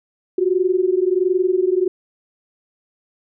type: tone pair together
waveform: sine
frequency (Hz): 359.4 / 380.8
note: F4 / F#4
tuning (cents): +50 / +50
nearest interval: minor second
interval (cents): 100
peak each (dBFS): -17 / -18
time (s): 0.38-1.88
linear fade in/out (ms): 5
effects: none